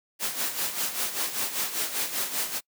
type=noise with tremolo; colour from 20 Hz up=white; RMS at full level=-27 dBFS; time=0.19-2.61 s; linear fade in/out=50 ms; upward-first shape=sine; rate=5.1 Hz; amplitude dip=65%; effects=noise-tail reverb RT60 0.1 s tail -26 dB re dry + high-pass 200 Hz 12 dB/octave